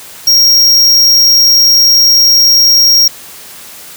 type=tone; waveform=square; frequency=5590 Hz; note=F8; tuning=1 cent sharp; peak=-4 dBFS; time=0.27-3.08 s; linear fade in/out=5 ms; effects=white hiss -31 dBFS RMS until 3.96 s + high-pass 60 Hz 12 dB/octave